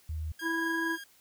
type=tone; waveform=sine; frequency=78.5 Hz; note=D#2; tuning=16 cents sharp; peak=-32 dBFS; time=0.09-0.32 s; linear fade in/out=5 ms
type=tone with tremolo; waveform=sawtooth; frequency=1623 Hz; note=G#6; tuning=40 cents flat; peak=-36 dBFS; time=0.39-1.04 s; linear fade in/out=5 ms; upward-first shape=triangle; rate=4.3 Hz; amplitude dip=25%
type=harmonic tone; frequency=329.6 Hz; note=E4; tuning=in tune; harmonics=1 / 3 / 5; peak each=-32 / -37 / -31 dBFS; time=0.41-0.98 s; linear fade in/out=50 ms
effects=white hiss -62 dBFS RMS until 1.2 s